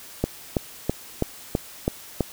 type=click train; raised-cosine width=2 ms; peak=-7 dBFS; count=7; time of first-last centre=0.24-2.207 s; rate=3.05 Hz; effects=white hiss -43 dBFS RMS until 2.32 s